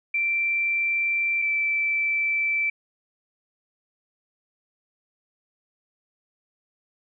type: tone pair in turn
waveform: sine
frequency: 2349 / 2327 Hz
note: D7 / D7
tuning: 0 / -17 cents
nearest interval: unison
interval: 17 cents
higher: first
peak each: -21 dBFS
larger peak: neither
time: 0.14-1.42 / 1.42-2.7 s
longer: neither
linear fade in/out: 5 ms
effects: none